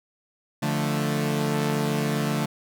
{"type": "chord", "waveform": "sawtooth", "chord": "D minor", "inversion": "none", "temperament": "equal", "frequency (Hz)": [146.83, 174.61, 220], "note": ["D3", "F3", "A3"], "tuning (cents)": [0, 0, 0], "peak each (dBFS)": [-22, -27, -23], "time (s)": [0.62, 2.46], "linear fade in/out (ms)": 10, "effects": []}